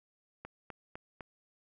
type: click train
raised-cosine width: 0.5 ms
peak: -28 dBFS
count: 4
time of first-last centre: 0.45-1.208 s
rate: 3.96 Hz
effects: none